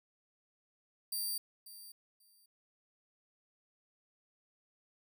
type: tone with echo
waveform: 5% pulse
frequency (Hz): 4699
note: D8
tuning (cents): 0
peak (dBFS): -28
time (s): 1.12-1.38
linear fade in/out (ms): 5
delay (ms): 540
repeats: 2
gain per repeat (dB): -15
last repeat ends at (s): 2.46
effects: none